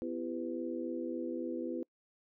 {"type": "harmonic tone with a mistuned harmonic", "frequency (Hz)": 83.7, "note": "E2", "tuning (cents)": 27, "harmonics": [3, 4, 5, 6], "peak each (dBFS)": [-40, -38, -45, -42], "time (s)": [0.02, 1.83], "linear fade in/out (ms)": 0, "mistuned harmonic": 5, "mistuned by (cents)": -99, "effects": ["noise-tail reverb RT60 0.1 s tail -26 dB re dry"]}